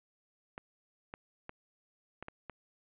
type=clicks; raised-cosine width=0.5 ms; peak=-27 dBFS; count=6; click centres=0.579 / 1.139 / 1.494 / 2.226 / 2.284 / 2.497 s; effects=resampled to 8000 Hz + 11-bit